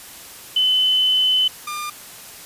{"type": "tone pair in turn", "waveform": ["sine", "sawtooth"], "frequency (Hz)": [3029, 1202.1], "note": ["F#7", "D6"], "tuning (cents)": [40, 40], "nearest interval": "octave + major third", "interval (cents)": 1600, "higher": "first", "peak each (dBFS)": [-14, -22], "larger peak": "first", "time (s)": [[0.56, 1.48], [1.67, 1.9]], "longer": "first", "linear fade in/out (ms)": 5, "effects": ["white hiss -39 dBFS RMS until 2.45 s", "resampled to 32000 Hz"]}